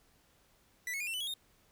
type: tone with pitch steps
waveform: 45% pulse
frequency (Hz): 1976 / 2193 / 2433 / 2699 / 2995 / 3323 / 3687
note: B6 / C#7 / D#7 / E7 / F#7 / G#7 / A#7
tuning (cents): 0 / -19 / -39 / +40 / +20 / 0 / -20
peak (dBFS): -35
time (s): 0.87-1.339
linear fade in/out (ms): 2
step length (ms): 67
effects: pink hiss -68 dBFS RMS until 1.71 s